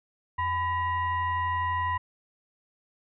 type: tone with frequency modulation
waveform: sine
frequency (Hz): 1000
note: B5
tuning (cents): +21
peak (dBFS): -25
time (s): 0.38-1.98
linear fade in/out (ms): 10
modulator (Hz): 912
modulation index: 0.78
effects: none